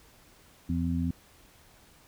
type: harmonic tone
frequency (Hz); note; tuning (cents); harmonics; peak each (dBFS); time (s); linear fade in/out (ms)
84.6; E2; +45; 1 / 2 / 3; -31 / -31 / -30; 0.69-1.11; 5
effects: pink hiss -58 dBFS RMS until 2.07 s